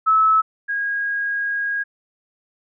sine tone pair in turn, 1300 / 1637.9 Hz, E6 / G#6, -24 / -24 cents, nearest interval major third, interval 400 cents, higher second, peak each -12 / -20 dBFS, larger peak first, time 0.06-0.42 / 0.68-1.84 s, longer second, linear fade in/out 20 ms, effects none

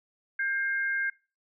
sine tone pair together, 1592.7 / 2126 Hz, G6 / C7, +27 / +27 cents, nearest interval perfect fourth, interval 500 cents, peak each -27 / -34 dBFS, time 0.39-1.1 s, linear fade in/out 5 ms, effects noise-tail reverb RT60 0.3 s tail -21 dB re dry

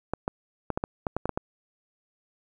clicks, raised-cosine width 1 ms, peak -13 dBFS, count 10, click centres 0.136 / 0.279 / 0.703 / 0.775 / 0.839 / 1.068 / 1.166 / 1.256 / 1.293 / 1.375 s, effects 9-bit

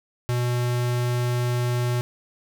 square tone, 122.2 Hz, B2, 18 cents flat, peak -22 dBFS, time 0.29-2.01 s, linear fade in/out 0 ms, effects none

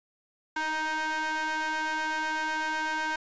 45% pulse ring-modulated tone, 311.5 Hz, D#4, 2 cents sharp, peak -25 dBFS, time 0.56-3.16 s, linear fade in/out 5 ms, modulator 1250 Hz, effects resampled to 16000 Hz

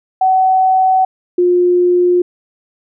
sine tone pair in turn, 754 / 355.8 Hz, F#5 / F4, +32 / +32 cents, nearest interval octave + minor second, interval 1300 cents, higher first, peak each -8 dBFS, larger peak neither, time 0.21-1.05 / 1.38-2.22 s, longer neither, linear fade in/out 5 ms, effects none

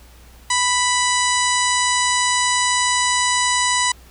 harmonic tone, 989 Hz, B5, 2 cents sharp, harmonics 1 / 2 / 3 / 4 / 5 / 6 / 7 / 8 / 9, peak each -20 / -22 / -27 / -25 / -29 / -28 / -27 / -26 / -27 dBFS, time 0.5-3.92 s, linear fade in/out 5 ms, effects added 60 Hz sine -44 dBFS peak until 4.1 s + pink hiss -49 dBFS RMS until 4.1 s

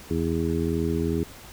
harmonic tone, 82.41 Hz, E2, in tune, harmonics 1 / 2 / 3 / 4 / 5, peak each -29 / -29 / -29 / -29 / -29 dBFS, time 0.1-1.24 s, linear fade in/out 10 ms, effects pink hiss -45 dBFS RMS until 1.52 s

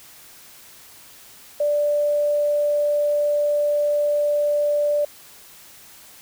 sine tone, 587.3 Hz, D5, in tune, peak -17 dBFS, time 1.6-5.05 s, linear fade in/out 5 ms, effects white hiss -46 dBFS RMS until 6.21 s

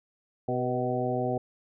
harmonic tone with a mistuned harmonic, 125.7 Hz, B2, 31 cents sharp, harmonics 1 / 2 / 3 / 4 / 5 / 6, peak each -33 / -33 / -33 / -33 / -33 / -33 dBFS, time 0.48-1.38 s, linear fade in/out 5 ms, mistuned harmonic 4, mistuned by -41 cents, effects none

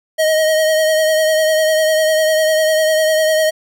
square tone with vibrato, 628 Hz, D#5, 16 cents sharp, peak -12 dBFS, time 0.18-3.51 s, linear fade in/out 20 ms, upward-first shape triangle, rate 10 Hz, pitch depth 32 cents each way, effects none

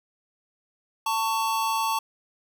square tone pair together, 893 / 1116 Hz, A5 / C#6, +25 / +11 cents, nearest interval major third, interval 386 cents, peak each -26 / -28 dBFS, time 1.06-1.99 s, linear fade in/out 5 ms, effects none

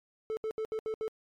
triangle tone bursts at uneven times, 438.1 Hz, A4, 7 cents flat, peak -29 dBFS, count 6, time 0.3-0.37 / 0.44-0.51 / 0.58-0.65 / 0.72-0.79 / 0.86-0.94 / 1.01-1.08 s, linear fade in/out 0 ms, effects MP3 64 kbps

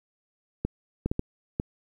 clicks, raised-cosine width 3 ms, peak -13 dBFS, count 5, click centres 0.65 / 1.06 / 1.115 / 1.194 / 1.599 s, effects 9-bit

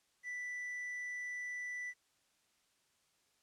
triangle tone with quantisation, 1976 Hz, B6, in tune, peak -38 dBFS, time 0.23-1.94 s, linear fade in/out 50 ms, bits 11, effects white hiss -75 dBFS RMS until 3.42 s + low-pass 9000 Hz 12 dB/octave

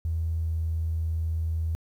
triangle tone with pitch glide, 81.5 to 80.98 Hz, E2 to E2, -19 to -30 cents, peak -21 dBFS, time 0.05-1.75 s, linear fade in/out 0 ms, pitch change -11 cents, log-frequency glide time 0.4-0.47 s, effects tanh soft clip ceiling -23 dBFS + 10-bit

